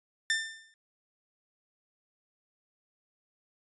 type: tone with exponential decay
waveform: sawtooth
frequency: 1791 Hz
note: A6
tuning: 30 cents sharp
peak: -20 dBFS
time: 0.3-0.74 s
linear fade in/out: 1 ms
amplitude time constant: 95 ms
effects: resampled to 22050 Hz